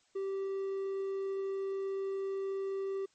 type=tone; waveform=triangle; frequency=389.2 Hz; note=G4; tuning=12 cents flat; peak=-31 dBFS; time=0.15-3.06 s; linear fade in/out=10 ms; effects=white hiss -70 dBFS RMS until 3.14 s + MP3 32 kbps